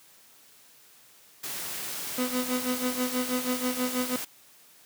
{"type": "noise", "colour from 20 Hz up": "white", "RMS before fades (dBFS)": -35, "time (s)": [1.43, 4.25], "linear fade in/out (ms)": 10}
{"type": "tone with tremolo", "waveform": "30% pulse", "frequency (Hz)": 251.3, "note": "B3", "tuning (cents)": 30, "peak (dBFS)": -22, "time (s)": [2.18, 4.16], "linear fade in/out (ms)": 2, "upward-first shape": "sine", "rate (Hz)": 6.2, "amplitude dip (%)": 80}
{"effects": ["white hiss -56 dBFS RMS until 4.85 s", "high-pass 100 Hz 12 dB/octave"]}